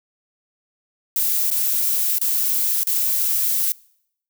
violet noise with dropouts, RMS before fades -20 dBFS, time 1.16-3.72 s, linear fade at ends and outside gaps 1 ms, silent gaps 1.503-1.513 / 2.184-2.214 / 2.834-2.87 s, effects noise-tail reverb RT60 0.7 s tail -24 dB re dry

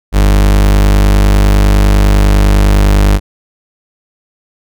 40% pulse tone, 49.92 Hz, G1, 32 cents sharp, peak -4 dBFS, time 0.12-3.2 s, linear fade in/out 50 ms, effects none

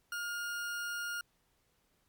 40% pulse tone, 1419 Hz, F6, 27 cents sharp, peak -35 dBFS, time 0.12-1.21 s, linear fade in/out 2 ms, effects pink hiss -74 dBFS RMS until 2.08 s + MP3 96 kbps

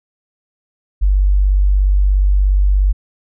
sine tone, 48.48 Hz, G1, 18 cents flat, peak -9 dBFS, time 1.01-2.93 s, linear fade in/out 20 ms, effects none

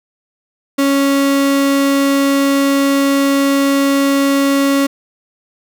35% pulse tone, 277.2 Hz, C#4, in tune, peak -9 dBFS, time 0.78-4.87 s, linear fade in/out 10 ms, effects none

